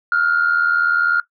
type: tone with amplitude modulation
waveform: sine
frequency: 1412 Hz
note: F6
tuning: 19 cents sharp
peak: -9 dBFS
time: 0.12-1.2 s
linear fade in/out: 2 ms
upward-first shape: sine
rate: 80.1 Hz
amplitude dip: 80%
effects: noise-tail reverb RT60 0.1 s tail -17 dB re dry + tanh soft clip ceiling -7 dBFS